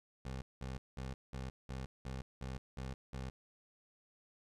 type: tone bursts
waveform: 20% pulse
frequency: 65.41 Hz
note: C2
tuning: in tune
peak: -36 dBFS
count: 9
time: 0.25-3.3 s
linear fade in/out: 5 ms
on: 170 ms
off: 190 ms
effects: low-pass 8000 Hz 12 dB/octave + 13-bit